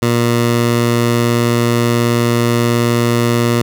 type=tone; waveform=15% pulse; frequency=118.6 Hz; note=A#2; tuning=30 cents sharp; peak=-5 dBFS; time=0.02-3.62 s; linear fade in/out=5 ms; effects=none